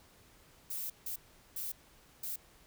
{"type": "noise bursts at uneven times", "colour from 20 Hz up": "violet", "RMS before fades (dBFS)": -39, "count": 4, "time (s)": [[0.7, 0.9], [1.06, 1.16], [1.56, 1.72], [2.23, 2.36]], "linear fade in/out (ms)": 5, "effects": ["pink hiss -62 dBFS RMS until 2.66 s"]}